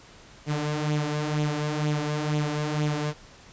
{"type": "tone with flanger", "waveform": "sawtooth", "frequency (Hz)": 150, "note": "D3", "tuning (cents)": 37, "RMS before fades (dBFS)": -27, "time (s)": [0.46, 3.14], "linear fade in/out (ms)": 50, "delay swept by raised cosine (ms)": [0.29, 4.89], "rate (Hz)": 2.1, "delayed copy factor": 0.55, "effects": ["pink hiss -50 dBFS RMS until 3.52 s", "resampled to 16000 Hz"]}